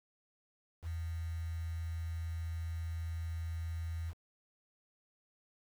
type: tone with quantisation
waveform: sine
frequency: 82.41 Hz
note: E2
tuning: in tune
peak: -36 dBFS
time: 0.82-4.14 s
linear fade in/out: 50 ms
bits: 9
effects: none